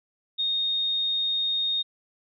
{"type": "tone", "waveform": "sine", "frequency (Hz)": 3700, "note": "A#7", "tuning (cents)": -14, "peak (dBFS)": -23, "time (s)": [0.38, 1.83], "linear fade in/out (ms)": 20, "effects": []}